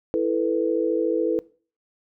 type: chord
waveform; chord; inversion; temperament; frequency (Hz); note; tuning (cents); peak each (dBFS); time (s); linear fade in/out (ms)
sine; E suspended fourth; none; equal; 329.6 / 440 / 493.9; E4 / A4 / B4; 0 / 0 / 0; -24; 0.14-1.39; 0
effects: noise-tail reverb RT60 0.4 s tail -21 dB re dry